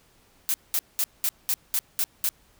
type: noise bursts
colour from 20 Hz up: blue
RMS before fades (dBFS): -24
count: 8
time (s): 0.49-2.29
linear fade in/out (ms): 0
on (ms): 50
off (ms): 200
effects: pink hiss -60 dBFS RMS until 2.59 s